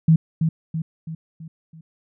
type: tone with echo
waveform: sine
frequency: 161.1 Hz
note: E3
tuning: 39 cents flat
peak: -10 dBFS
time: 0.08-0.16 s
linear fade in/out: 5 ms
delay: 330 ms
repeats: 5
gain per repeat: -6 dB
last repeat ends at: 1.81 s
effects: none